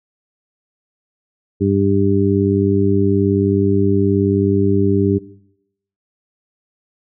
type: harmonic tone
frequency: 98.9 Hz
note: G2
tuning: 16 cents sharp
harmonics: 1 / 2 / 3 / 4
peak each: -18 / -18 / -18 / -18 dBFS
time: 1.6-5.19 s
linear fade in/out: 20 ms
effects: noise-tail reverb RT60 0.8 s tail -20 dB re dry